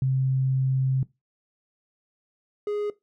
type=tone pair in turn; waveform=sine / triangle; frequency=132 / 415.2 Hz; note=C3 / G#4; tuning=+16 / 0 cents; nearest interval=octave + minor sixth; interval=1984 cents; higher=second; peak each=-20 / -23 dBFS; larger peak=first; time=0.02-1.03 / 2.67-2.9 s; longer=first; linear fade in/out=2 ms; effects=noise-tail reverb RT60 0.2 s tail -19 dB re dry